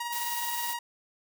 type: tone with tremolo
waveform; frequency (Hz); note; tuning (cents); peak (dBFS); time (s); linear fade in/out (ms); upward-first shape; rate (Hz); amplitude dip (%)
sawtooth; 949; A#5; +31; -27; 0-0.79; 5; sine; 19; 40
type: noise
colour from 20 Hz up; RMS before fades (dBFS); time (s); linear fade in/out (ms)
blue; -35; 0.12-0.74; 10
effects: none

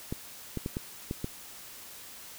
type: clicks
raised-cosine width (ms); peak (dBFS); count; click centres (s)
3; -19; 6; 0.125 / 0.573 / 0.661 / 0.769 / 1.111 / 1.244
effects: white hiss -47 dBFS RMS until 2.38 s

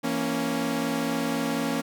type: chord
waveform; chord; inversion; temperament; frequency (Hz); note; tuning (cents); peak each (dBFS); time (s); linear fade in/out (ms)
sawtooth; A# diminished; second; equal with one note detuned; 167.4 / 233.1 / 277.2; E3 / A#3 / C#4; +27 / 0 / 0; -30 / -25 / -24; 0.03-1.82; 20
effects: none

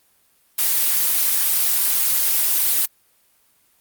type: noise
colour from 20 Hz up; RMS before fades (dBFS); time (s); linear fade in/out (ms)
blue; -18; 0.58-2.86; 10
effects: white hiss -60 dBFS RMS until 3.8 s + Opus 32 kbps

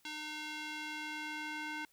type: tone with band-pass filter sweep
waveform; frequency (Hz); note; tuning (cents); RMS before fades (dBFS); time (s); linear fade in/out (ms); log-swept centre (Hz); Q
square; 304.6; D#4; -37; -42; 0.05-1.85; 2; 3200 to 1900; 1.2
effects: white hiss -70 dBFS RMS until 1.92 s

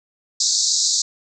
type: band-pass noise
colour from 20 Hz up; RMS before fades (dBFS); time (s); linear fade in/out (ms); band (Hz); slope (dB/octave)
white; -19; 0.4-1.02; 5; 3900 to 7500; 96
effects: none

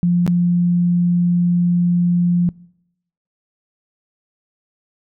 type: tone with dropouts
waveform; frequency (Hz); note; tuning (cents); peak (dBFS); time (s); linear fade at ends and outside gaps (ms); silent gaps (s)
sine; 175; F3; +4; -12; 0.03-2.49; 0; 0.265-0.277
effects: noise-tail reverb RT60 0.8 s tail -24 dB re dry

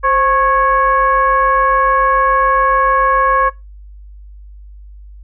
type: tone with frequency modulation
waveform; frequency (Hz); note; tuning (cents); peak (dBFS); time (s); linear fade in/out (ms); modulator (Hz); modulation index
sine; 1095; C#6; -22; -10; 0.03-3.5; 20; 569; 0.91
effects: noise-tail reverb RT60 0.2 s tail -19 dB re dry + added 50 Hz sine -33 dBFS peak until 5.23 s

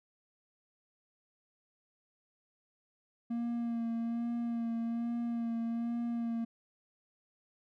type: tone with vibrato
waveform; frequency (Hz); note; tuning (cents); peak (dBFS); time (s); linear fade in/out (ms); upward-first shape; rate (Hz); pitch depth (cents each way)
triangle; 233.1; A#3; 0; -30; 3.3-6.45; 10; sine; 1.2; 23
effects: none

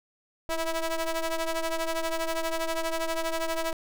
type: ring-modulated tone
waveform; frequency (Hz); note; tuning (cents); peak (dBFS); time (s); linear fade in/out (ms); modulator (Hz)
sawtooth; 327.2; E4; -13; -20; 0.49-3.73; 2; 321
effects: none

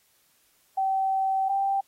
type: tone pair in turn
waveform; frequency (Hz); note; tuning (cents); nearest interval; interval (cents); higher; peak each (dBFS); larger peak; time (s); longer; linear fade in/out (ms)
sine; 770 / 785.3; G5 / G5; -31 / +3; unison; 34; second; -22 / -22; neither; 0.77-1.49 / 1.49-1.81; first; 10
effects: white hiss -65 dBFS RMS until 1.87 s + AAC 48 kbps

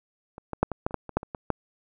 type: clicks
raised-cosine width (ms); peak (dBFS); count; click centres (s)
1; -26 / -17 / -6 / -16 / -11 / -28 / -12 / -23 / -8 / -23 / -19 / -9; 12; 0.381 / 0.533 / 0.63 / 0.717 / 0.865 / 0.909 / 0.943 / 1.093 / 1.17 / 1.231 / 1.348 / 1.503
effects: none

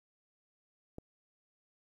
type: click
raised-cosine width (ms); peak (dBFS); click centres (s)
2; -30; 0.984
effects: 11-bit

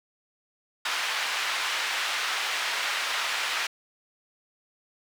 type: band-pass noise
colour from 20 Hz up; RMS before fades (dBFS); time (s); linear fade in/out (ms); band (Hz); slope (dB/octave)
white; -29; 0.85-3.67; 5; 1000 to 3000; 12
effects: none

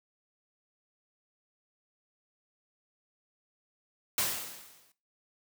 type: noise with exponential decay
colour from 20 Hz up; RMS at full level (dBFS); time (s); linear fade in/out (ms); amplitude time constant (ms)
white; -27; 4.18-4.92; 2; 160
effects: noise-tail reverb RT60 0.3 s tail -17 dB re dry + high-pass 80 Hz 12 dB/octave

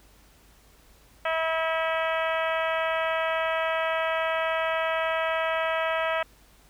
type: harmonic tone with a mistuned harmonic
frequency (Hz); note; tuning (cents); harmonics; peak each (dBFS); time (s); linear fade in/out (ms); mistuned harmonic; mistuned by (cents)
323.6; E4; -32; 2 / 3 / 4 / 5 / 6 / 7 / 8 / 9 / 10; -27 / -33 / -31 / -34 / -34 / -38 / -36 / -43 / -42; 1.25-6.23; 5; 9; +30
effects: added 50 Hz sine -58 dBFS peak until 6.69 s + pink hiss -58 dBFS RMS until 6.69 s

